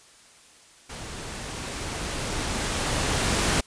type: noise with level ramp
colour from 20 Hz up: pink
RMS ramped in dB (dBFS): -38 to -22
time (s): 0.89-3.61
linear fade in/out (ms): 10
effects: white hiss -53 dBFS RMS until 3.66 s + resampled to 22050 Hz